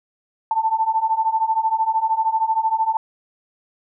sine beating tone pair, 880 / 893 Hz, A5 / A5, 0 / +25 cents, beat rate 13 Hz, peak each -21 / -19 dBFS, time 0.51-2.97 s, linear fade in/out 2 ms, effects none

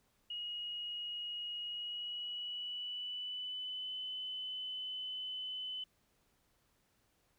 sine tone with pitch glide, 2888 to 3021 Hz, F#7 to F#7, -43 to +35 cents, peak -39 dBFS, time 0.3-5.84 s, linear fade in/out 5 ms, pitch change +78 cents, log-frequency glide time 1.65-3.92 s, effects pink hiss -75 dBFS RMS until 7.38 s

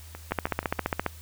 two click trains, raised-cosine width 0.5 ms, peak -23 / -10 dBFS, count 5 / 12, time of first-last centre 0.15-0.789 / 0.32-1.063 s, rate 6.26 / 14.8 Hz, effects added 80 Hz sine -44 dBFS peak until 1.21 s + white hiss -51 dBFS RMS until 1.21 s

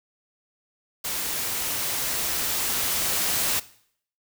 white noise with level ramp, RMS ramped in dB -29 to -24 dBFS, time 1.04-3.6 s, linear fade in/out 10 ms, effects noise-tail reverb RT60 0.6 s tail -18 dB re dry

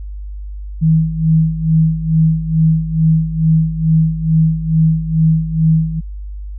sine tone with tremolo, 160 Hz, D#3, 49 cents sharp, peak -7 dBFS, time 0.81-6.01 s, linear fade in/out 20 ms, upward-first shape sine, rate 2.3 Hz, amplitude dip 75%, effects added 50 Hz sine -24 dBFS peak until 6.58 s

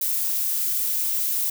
violet noise, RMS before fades -24 dBFS, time 0.01-1.5 s, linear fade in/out 5 ms, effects none

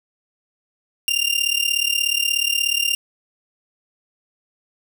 sawtooth tone with amplitude modulation, 2794 Hz, F7, in tune, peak -11 dBFS, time 1.08-2.95 s, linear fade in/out 0 ms, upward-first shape sine, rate 36.7 Hz, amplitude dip 85%, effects none

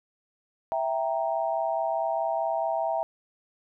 sine chord, E diminished, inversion none, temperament equal, 659.3 / 784 / 932.3 Hz, E5 / G5 / Bb5, 0 / 0 / 0 cents, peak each -27 / -30 / -32 dBFS, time 0.72-3.03 s, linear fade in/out 0 ms, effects none

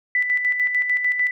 sine tone with tremolo, 1987 Hz, B6, 10 cents sharp, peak -16 dBFS, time 0.15-1.31 s, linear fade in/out 2 ms, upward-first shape square, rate 6.7 Hz, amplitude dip 50%, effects none

